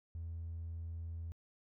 triangle tone, 83 Hz, E2, 12 cents sharp, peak -37 dBFS, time 0.15-1.32 s, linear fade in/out 0 ms, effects tanh soft clip ceiling -37 dBFS

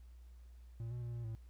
triangle tone with pitch steps, 115.3 / 121.3 / 118.8 / 118.1 / 112.2 Hz, A#2 / B2 / A#2 / A#2 / A2, -19 / -31 / +33 / +23 / +34 cents, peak -38 dBFS, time 0.8-1.35 s, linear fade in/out 0 ms, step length 110 ms, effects added 60 Hz sine -53 dBFS peak until 1.49 s + pink hiss -75 dBFS RMS until 1.49 s

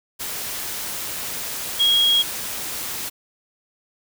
sine tone in noise, 3286 Hz, G#7, 19 cents flat, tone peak -14 dBFS, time 1.79-2.23 s, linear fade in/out 20 ms, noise white, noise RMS -29 dBFS, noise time 0.19-3.1 s, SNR +12 dB, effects none

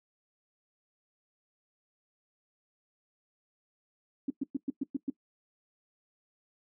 sine tone bursts, 276.1 Hz, C#4, 7 cents flat, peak -27 dBFS, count 7, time 4.28-5.101 s, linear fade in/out 5 ms, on 23 ms, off 110 ms, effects noise-tail reverb RT60 0.1 s tail -19 dB re dry

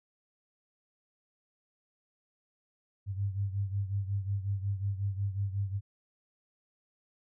sine beating tone pair, 98 / 103.5 Hz, G2 / G#2, 0 / -5 cents, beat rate 5.5 Hz, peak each -31 / -36 dBFS, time 3.06-5.81 s, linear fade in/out 50 ms, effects none

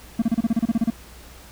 triangle tone bursts, 228.1 Hz, A#3, 37 cents flat, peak -14 dBFS, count 12, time 0.19-0.903 s, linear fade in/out 5 ms, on 31 ms, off 31 ms, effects added 60 Hz sine -45 dBFS peak until 1.51 s + pink hiss -46 dBFS RMS until 1.51 s

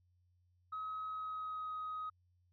sine tone with pitch glide, 1274 to 1257.9 Hz, D#6 to D#6, +41 to +19 cents, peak -38 dBFS, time 0.72-2.1 s, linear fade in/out 10 ms, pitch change -22 cents, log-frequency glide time 1.07-1.73 s, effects tanh soft clip ceiling -36 dBFS + added 89 Hz sine -70 dBFS peak until 2.52 s

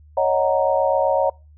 sine chord, D# minor seventh, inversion third, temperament equal, 554.4 / 622.3 / 740 / 932.3 Hz, C#5 / D#5 / F#5 / A#5, 0 / 0 / 0 / 0 cents, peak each -19 / -21 / -23 / -23 dBFS, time 0.17-1.3 s, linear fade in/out 5 ms, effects noise-tail reverb RT60 0.3 s tail -26 dB re dry + added 75 Hz sine -45 dBFS peak until 1.57 s

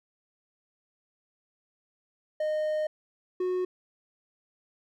triangle tone pair in turn, 615 / 365.7 Hz, D#5 / F#4, -20 / -20 cents, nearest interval major sixth, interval 900 cents, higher first, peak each -24 dBFS, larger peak neither, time 2.4-2.87 / 3.4-3.65 s, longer first, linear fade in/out 5 ms, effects none

